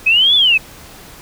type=linear two-way sweep; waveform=sine; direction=up then down; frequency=2500 to 3520 to 2500 Hz; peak=-8 dBFS; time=0.06-0.58 s; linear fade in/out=10 ms; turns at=0.35 s; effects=pink hiss -38 dBFS RMS until 1.21 s